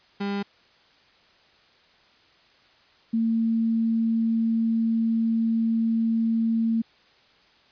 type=tone pair in turn; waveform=35% pulse / sine; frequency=200.5 / 226.6 Hz; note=G3 / A#3; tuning=+39 / -49 cents; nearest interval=major second; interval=212 cents; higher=second; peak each=-24 / -20 dBFS; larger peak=second; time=0.2-0.43 / 3.13-6.82 s; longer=second; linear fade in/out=10 ms; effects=white hiss -58 dBFS RMS until 7.71 s + resampled to 11025 Hz